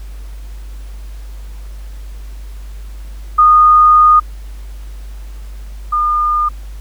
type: tone pair in turn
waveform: sine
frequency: 1230 / 1212.4 Hz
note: D#6 / D#6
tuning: -20 / -45 cents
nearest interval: unison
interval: 25 cents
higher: first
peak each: -4 / -11 dBFS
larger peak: first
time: 3.38-4.2 / 5.92-6.49 s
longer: first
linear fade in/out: 10 ms
effects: added 50 Hz sine -26 dBFS peak until 6.8 s + pink hiss -45 dBFS RMS until 6.8 s

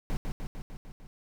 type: noise with echo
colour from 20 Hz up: brown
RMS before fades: -29 dBFS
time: 0.1-0.17 s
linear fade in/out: 0 ms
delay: 150 ms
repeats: 6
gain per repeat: -3 dB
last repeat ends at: 1.07 s
effects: none

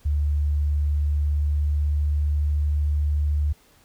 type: tone with pitch glide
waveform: sine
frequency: 73.42 to 73.89 Hz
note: D2 to D2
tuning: 0 to +11 cents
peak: -19 dBFS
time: 0.05-3.53 s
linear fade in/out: 10 ms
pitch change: +11 cents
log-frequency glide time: 0.74-2.47 s
effects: pink hiss -57 dBFS RMS until 3.84 s

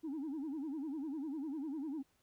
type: tone with vibrato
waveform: sine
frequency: 293.7 Hz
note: D4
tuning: in tune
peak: -36 dBFS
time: 0.03-2.03 s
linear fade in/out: 20 ms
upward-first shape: sine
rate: 10 Hz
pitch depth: 180 cents each way
effects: tanh soft clip ceiling -36 dBFS + pink hiss -75 dBFS RMS until 2.22 s

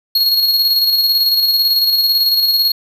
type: tone with tremolo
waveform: square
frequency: 4304 Hz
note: C8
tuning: 48 cents sharp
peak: -10 dBFS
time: 0.15-2.72 s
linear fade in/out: 5 ms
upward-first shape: square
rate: 18 Hz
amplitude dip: 35%
effects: none

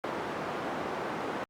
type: band-pass noise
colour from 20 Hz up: white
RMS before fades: -35 dBFS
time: 0.04-1.44 s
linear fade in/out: 0 ms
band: 170 to 960 Hz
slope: 12 dB/octave
effects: Opus 48 kbps

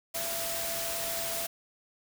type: tone in noise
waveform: sine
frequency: 670 Hz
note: E5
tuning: 28 cents sharp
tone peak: -38 dBFS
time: 0.14-1.47 s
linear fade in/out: 10 ms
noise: white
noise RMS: -34 dBFS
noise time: 0.14-1.47 s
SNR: -7 dB
effects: none

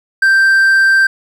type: tone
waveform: triangle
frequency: 1569 Hz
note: G6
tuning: 1 cent sharp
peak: -5 dBFS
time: 0.22-1.07 s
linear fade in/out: 5 ms
effects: none

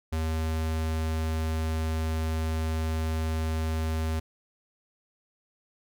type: tone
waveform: square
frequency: 79.8 Hz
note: D#2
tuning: 44 cents sharp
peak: -27 dBFS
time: 0.12-4.2 s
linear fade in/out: 10 ms
effects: none

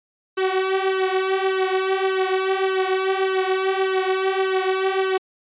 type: tone with flanger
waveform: sawtooth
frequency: 380 Hz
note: F#4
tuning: 46 cents sharp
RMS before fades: -21 dBFS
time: 0.37-5.18 s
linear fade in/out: 10 ms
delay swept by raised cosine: 1.9 to 6.1 ms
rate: 1.7 Hz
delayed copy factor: +0.75
effects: resampled to 8000 Hz

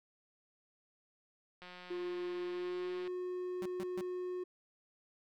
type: click train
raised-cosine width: 0.3 ms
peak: -35 dBFS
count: 263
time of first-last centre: 1.62-3.076 s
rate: 180 Hz
type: tone with pitch glide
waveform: triangle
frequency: 354.4 to 362.7 Hz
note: F4 to F#4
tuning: +25 to -34 cents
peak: -35 dBFS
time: 1.9-4.44 s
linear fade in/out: 10 ms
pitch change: +41 cents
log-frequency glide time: 2.48-2.89 s
type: tone bursts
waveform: sawtooth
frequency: 192.4 Hz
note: G3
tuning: 32 cents flat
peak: -38 dBFS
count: 3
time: 3.62-4.011 s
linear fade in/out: 0 ms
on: 37 ms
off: 140 ms
effects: none

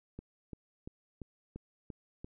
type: click train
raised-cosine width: 3 ms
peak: -30 dBFS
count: 7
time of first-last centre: 0.19-2.245 s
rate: 2.92 Hz
effects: none

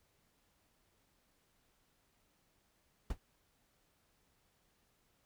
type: noise with exponential decay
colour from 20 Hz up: brown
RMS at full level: -29 dBFS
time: 3.1-3.18 s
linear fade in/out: 5 ms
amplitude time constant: 17 ms
effects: pink hiss -75 dBFS RMS until 5.25 s

